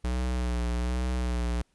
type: tone with vibrato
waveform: square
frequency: 61 Hz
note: B1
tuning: 21 cents flat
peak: -27 dBFS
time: 0.04-1.62 s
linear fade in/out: 5 ms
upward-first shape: sine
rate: 1.2 Hz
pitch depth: 44 cents each way
effects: pink hiss -71 dBFS RMS until 1.74 s + resampled to 24000 Hz